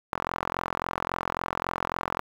sawtooth tone with band-pass filter, 43.65 Hz, F1, in tune, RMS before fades -32 dBFS, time 0.12-2.2 s, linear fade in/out 0 ms, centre 1100 Hz, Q 2.2, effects 8-bit

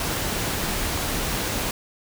pink noise, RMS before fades -26 dBFS, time 0-1.71 s, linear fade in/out 2 ms, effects none

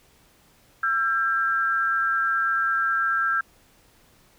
sine tone pair together, 1345.4 / 1600 Hz, E6 / G6, +35 / +35 cents, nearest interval minor third, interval 300 cents, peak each -23 dBFS, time 0.83-3.41 s, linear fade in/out 5 ms, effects pink hiss -58 dBFS RMS until 4.38 s

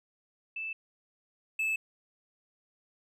sine / triangle tone pair in turn, 2637 / 2617 Hz, E7 / E7, 0 / -13 cents, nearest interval unison, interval 13 cents, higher first, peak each -34 / -26 dBFS, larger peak second, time 0.56-0.73 / 1.59-1.76 s, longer neither, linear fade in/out 5 ms, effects none

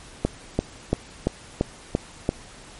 click train, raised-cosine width 2 ms, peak -6 dBFS, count 7, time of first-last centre 0.25-2.291 s, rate 2.94 Hz, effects pink hiss -45 dBFS RMS until 2.79 s + MP3 48 kbps

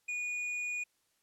sine tone with hard clipping, 2453 Hz, D#7, 25 cents flat, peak -35 dBFS, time 0.08-0.84 s, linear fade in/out 10 ms, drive 5 dB, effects white hiss -75 dBFS RMS until 1.22 s + low-pass 12000 Hz 12 dB/octave

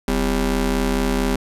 25% pulse ring-modulated tone, 147.6 Hz, D3, 9 cents sharp, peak -11 dBFS, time 0.08-1.36 s, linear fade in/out 2 ms, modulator 106 Hz, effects resampled to 32000 Hz

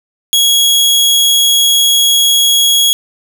sawtooth tone, 3322 Hz, G#7, in tune, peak -4 dBFS, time 0.33-2.93 s, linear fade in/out 0 ms, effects none

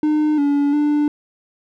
triangle tone with pitch steps, 303.8 / 285.9 / 295.5 Hz, D#4 / D4 / D4, -41 / -46 / +11 cents, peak -12 dBFS, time 0.03-1.08 s, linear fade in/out 2 ms, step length 350 ms, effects none

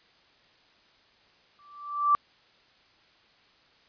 sine tone with exponential growth, 1168 Hz, D6, 10 cents flat, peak -16 dBFS, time 1.59-2.15 s, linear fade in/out 0 ms, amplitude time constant 120 ms, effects white hiss -61 dBFS RMS until 3.88 s + resampled to 11025 Hz

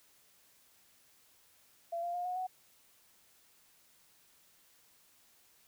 sine tone with pitch steps, 680 / 695.1 / 710.5 / 726.3 / 742.4 Hz, F5 / F5 / F5 / F#5 / F#5, -46 / -8 / +30 / -32 / +6 cents, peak -34 dBFS, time 1.92-2.47 s, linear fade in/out 10 ms, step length 110 ms, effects white hiss -66 dBFS RMS until 5.67 s

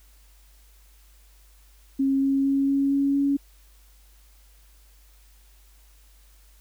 sine tone with pitch steps, 271.3 / 273 / 274.8 / 276.5 / 278.3 / 280.1 Hz, C#4 / C#4 / C#4 / C#4 / C#4 / C#4, -37 / -26 / -15 / -4 / +7 / +18 cents, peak -19 dBFS, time 1.99-3.37 s, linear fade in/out 10 ms, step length 230 ms, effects added 50 Hz sine -52 dBFS peak until 6.6 s + white hiss -60 dBFS RMS until 6.6 s

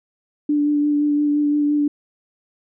sine tone with vibrato, 293.7 Hz, D4, in tune, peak -15 dBFS, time 0.49-1.88 s, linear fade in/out 5 ms, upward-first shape sine, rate 5.8 Hz, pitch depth 15 cents each way, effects none

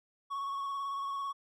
triangle tone with vibrato, 1108.7 Hz, C#6, in tune, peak -32 dBFS, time 0.3-1.33 s, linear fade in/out 20 ms, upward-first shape square, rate 18 Hz, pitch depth 19 cents each way, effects none

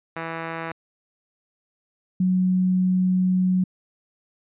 5% pulse / sine tone pair in turn, 164.2 / 184.31 Hz, E3 / F#3, -6 / -6 cents, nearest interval major second, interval 200 cents, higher second, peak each -17 dBFS, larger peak neither, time 0.16-0.72 / 2.2-3.64 s, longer second, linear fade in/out 5 ms, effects resampled to 8000 Hz

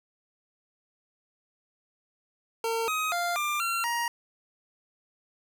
25% pulse tone with pitch steps, 455.3 / 1259 / 697 / 1191 / 1368 / 944 Hz, A#4 / D#6 / F5 / D6 / F6 / A#5, -41 / +20 / -4 / +24 / -36 / +22 cents, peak -23 dBFS, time 2.64-4.08 s, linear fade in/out 2 ms, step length 240 ms, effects none

